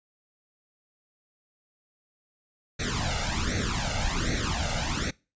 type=noise with flanger; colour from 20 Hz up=pink; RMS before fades=-28 dBFS; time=2.79-5.11 s; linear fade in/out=10 ms; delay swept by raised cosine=0.49 to 1.44 ms; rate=1.3 Hz; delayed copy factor=+0.9; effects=noise-tail reverb RT60 0.3 s tail -24 dB re dry + resampled to 16000 Hz